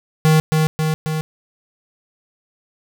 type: tone with echo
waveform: square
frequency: 156.6 Hz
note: D#3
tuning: 11 cents sharp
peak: -11 dBFS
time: 0.25-0.4 s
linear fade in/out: 0 ms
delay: 270 ms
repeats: 3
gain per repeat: -3 dB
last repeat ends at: 1.21 s
effects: none